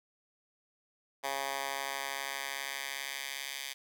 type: tone with high-pass filter sweep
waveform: 10% pulse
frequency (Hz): 137.5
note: C#3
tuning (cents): -14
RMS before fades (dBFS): -38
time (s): 1.23-3.74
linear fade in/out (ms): 20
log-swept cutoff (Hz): 820 to 2700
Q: 1.1
effects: none